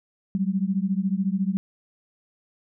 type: beating tone pair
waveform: sine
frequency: 186.7 / 200.7 Hz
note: F#3 / G3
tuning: +16 / +41 cents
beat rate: 14 Hz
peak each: -24 / -25 dBFS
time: 0.35-1.57 s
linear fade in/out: 0 ms
effects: none